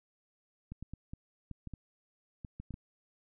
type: clicks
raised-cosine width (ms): 5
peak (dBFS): -30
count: 11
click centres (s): 0.72 / 0.826 / 0.936 / 1.135 / 1.513 / 1.673 / 1.737 / 2.448 / 2.6 / 2.707 / 2.741
effects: none